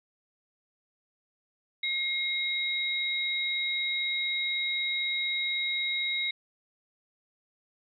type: tone pair together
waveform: sine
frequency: 2138 / 3809 Hz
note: C7 / A#7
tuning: +37 / +37 cents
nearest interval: minor seventh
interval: 1000 cents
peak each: -30 / -30 dBFS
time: 1.83-6.31 s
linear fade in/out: 5 ms
effects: none